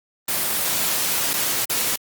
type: noise with dropouts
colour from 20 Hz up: white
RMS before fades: -22 dBFS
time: 0.28-1.96 s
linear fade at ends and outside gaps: 5 ms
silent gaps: 1.334-1.337 / 1.65-1.695 s
effects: high-pass 100 Hz 12 dB/octave + Opus 24 kbps